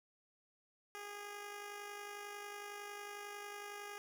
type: tone with amplitude modulation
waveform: 10% pulse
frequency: 410 Hz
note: G#4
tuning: 22 cents flat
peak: -36 dBFS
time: 0.95-3.98 s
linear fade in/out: 0 ms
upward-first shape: sine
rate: 51 Hz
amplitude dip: 40%
effects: none